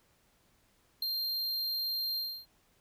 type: tone with ADSR envelope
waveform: square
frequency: 4186 Hz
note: C8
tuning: in tune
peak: -28 dBFS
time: 1.02-2.46 s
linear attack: 5 ms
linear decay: 5 ms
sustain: -4 dB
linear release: 290 ms
effects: pink hiss -69 dBFS RMS until 2.8 s